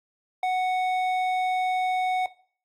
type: tone with hard clipping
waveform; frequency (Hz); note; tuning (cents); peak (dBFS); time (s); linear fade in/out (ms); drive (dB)
sine; 740; F#5; 0; -24; 0.43-2.26; 2; 8
effects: noise-tail reverb RT60 0.5 s tail -19 dB re dry + AAC 64 kbps